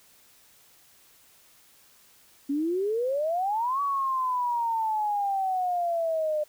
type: exponential two-way sweep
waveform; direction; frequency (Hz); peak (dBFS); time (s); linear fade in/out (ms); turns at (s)
sine; up then down; 273.6 to 1140 to 599; -24; 2.49-6.44; 10; 3.81
effects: white hiss -58 dBFS RMS until 6.48 s